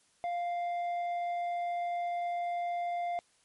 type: tone with tanh clipping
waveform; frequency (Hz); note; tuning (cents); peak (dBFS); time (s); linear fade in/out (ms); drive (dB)
sine; 698.5; F5; 0; -32; 0.24-3.19; 0; 6
effects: white hiss -68 dBFS RMS until 3.44 s + MP3 48 kbps